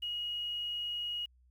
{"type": "tone with quantisation", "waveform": "sine", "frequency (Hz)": 2890, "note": "F#7", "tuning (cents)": -41, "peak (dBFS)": -34, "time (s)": [0.02, 1.26], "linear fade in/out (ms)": 10, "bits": 10, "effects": ["added 62 Hz sine -62 dBFS peak until 1.5 s"]}